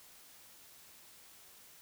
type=silence; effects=white hiss -58 dBFS RMS until 1.81 s